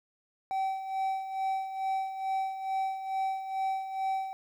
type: tone with tremolo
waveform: triangle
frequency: 769 Hz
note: G5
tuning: 33 cents flat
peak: -25 dBFS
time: 0.51-4.33 s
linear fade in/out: 0 ms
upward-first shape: sine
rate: 2.3 Hz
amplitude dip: 65%
effects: 11-bit